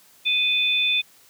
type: tone pair together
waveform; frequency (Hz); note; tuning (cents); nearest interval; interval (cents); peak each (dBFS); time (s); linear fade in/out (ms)
sine; 2489 / 3530; D#7 / A7; 0 / +5; tritone; 605; -21; 0.25-1.02; 20
effects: white hiss -54 dBFS RMS until 1.29 s + high-pass 80 Hz 12 dB/octave